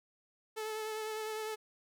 sawtooth tone with vibrato, 434.3 Hz, A4, 23 cents flat, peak -33 dBFS, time 0.56-1.56 s, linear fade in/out 20 ms, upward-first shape triangle, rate 9.9 Hz, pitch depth 26 cents each way, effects none

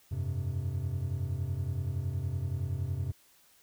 triangle chord, F suspended second, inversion none, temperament equal, 87.31 / 98 / 130.81 Hz, F2 / G2 / C3, 0 / 0 / 0 cents, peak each -33 dBFS, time 0.11-3.12 s, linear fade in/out 10 ms, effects white hiss -63 dBFS RMS until 3.62 s

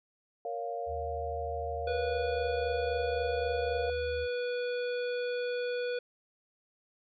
sine chord, Bb minor, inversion none, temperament just, 466.2 / 559.4 / 699.2 Hz, Bb4 / Db5 / F5, 0 / +16 / +2 cents, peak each -38 / -40 / -36 dBFS, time 0.45-3.9 s, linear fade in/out 2 ms
sine tone with pitch glide, 77.78 to 76 Hz, D#2 to D#2, 0 to -40 cents, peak -39 dBFS, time 0.86-4.28 s, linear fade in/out 50 ms, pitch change -40 cents, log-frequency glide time 1.96-2.38 s
harmonic tone, 490 Hz, B4, 14 cents flat, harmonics 1 / 3 / 5 / 7 / 9, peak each -31 / -41 / -45 / -48 / -50 dBFS, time 1.87-5.99 s, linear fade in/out 5 ms
effects none

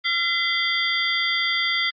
sine tone cluster, 1369 / 2039 / 3223 / 3497 / 4690 Hz, F6 / C7 / G7 / A7 / D8, -35 / -45 / +47 / -11 / -3 cents, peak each -30 / -23 / -27 / -27 / -30 dBFS, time 0.04-1.91 s, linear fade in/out 20 ms, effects Opus 32 kbps

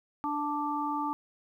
harmonic tone, 293.7 Hz, D4, in tune, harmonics 1 / 3 / 4, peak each -34 / -32 / -34 dBFS, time 0.24-1.13 s, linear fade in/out 0 ms, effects 11-bit

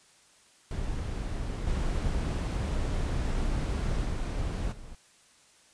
brown noise with level steps, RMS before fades -33 / -29 / -31 / -45 dBFS, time 0.71-4.95 s, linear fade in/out 2 ms, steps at 1.66 / 4.04 / 4.71 s, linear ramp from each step 20 ms, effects white hiss -60 dBFS RMS until 5.73 s + resampled to 22050 Hz

